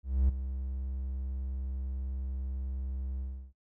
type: tone with ADSR envelope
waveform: triangle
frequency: 65.6 Hz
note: C2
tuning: 5 cents sharp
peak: -19 dBFS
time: 0.03-3.53 s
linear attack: 260 ms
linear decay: 7 ms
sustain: -12 dB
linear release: 330 ms
effects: noise-tail reverb RT60 0.1 s tail -23 dB re dry